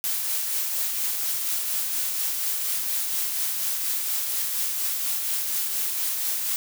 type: noise with tremolo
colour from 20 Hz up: blue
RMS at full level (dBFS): -25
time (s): 0.04-6.56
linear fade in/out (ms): 0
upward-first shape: triangle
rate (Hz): 4.2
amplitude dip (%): 35
effects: none